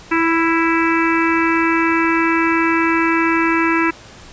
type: harmonic tone with a mistuned harmonic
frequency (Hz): 329.6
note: E4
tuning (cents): 0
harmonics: 1 / 3 / 4 / 5 / 6 / 7 / 8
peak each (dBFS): -16 / -21 / -22 / -23 / -24 / -24 / -25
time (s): 0.11-3.91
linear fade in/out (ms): 10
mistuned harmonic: 4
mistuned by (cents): +18
effects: pink hiss -40 dBFS RMS until 4.32 s + resampled to 16000 Hz